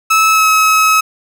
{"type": "tone with pitch glide", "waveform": "30% pulse", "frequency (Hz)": [1300, 1284.3], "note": ["E6", "E6"], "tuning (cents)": [-24, -46], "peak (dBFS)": -5, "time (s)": [0.1, 1.01], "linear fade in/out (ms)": 10, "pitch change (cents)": -22, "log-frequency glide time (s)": [0.31, 0.47], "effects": []}